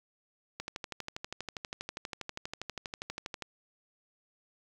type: click train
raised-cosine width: 0.2 ms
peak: -20 dBFS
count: 36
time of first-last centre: 0.6-3.423 s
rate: 12.4 Hz
effects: 9-bit